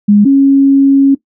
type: tone pair in turn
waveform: sine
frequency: 205.8 / 274.7 Hz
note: G#3 / C#4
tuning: -16 / -16 cents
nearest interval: perfect fourth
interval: 500 cents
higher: second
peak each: -3 dBFS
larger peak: neither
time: 0.08-0.25 / 0.25-1.15 s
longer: second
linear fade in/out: 10 ms
effects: noise-tail reverb RT60 0.1 s tail -17 dB re dry